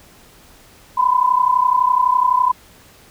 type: tone pair together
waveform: sine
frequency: 987.8 / 1019.7 Hz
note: B5 / C6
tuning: 0 / -45 cents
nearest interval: minor second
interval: 55 cents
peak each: -15 dBFS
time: 0.97-2.52 s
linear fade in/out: 10 ms
effects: pink hiss -47 dBFS RMS until 3.1 s